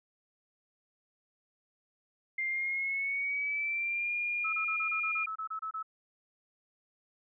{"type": "tone with pitch glide", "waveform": "sine", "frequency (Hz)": [2105, 2418], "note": ["C7", "D7"], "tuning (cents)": [10, 50], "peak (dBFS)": -30, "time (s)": [2.38, 5.26], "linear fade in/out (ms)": 5, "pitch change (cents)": 240, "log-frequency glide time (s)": [2.48, 4.12]}
{"type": "tone bursts", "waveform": "sine", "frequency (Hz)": 1300, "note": "E6", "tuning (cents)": -24, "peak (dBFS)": -34, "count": 12, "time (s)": [4.44, 5.829], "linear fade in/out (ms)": 10, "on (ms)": 91, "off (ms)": 27}
{"effects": []}